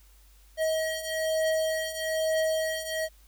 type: beating tone pair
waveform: square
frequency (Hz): 635 / 636.1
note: D#5 / D#5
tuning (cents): +35 / +38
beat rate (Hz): 1.1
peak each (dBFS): -32 / -28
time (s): 0.57-3.09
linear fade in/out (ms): 50
effects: added 50 Hz sine -54 dBFS peak until 3.27 s + white hiss -62 dBFS RMS until 3.27 s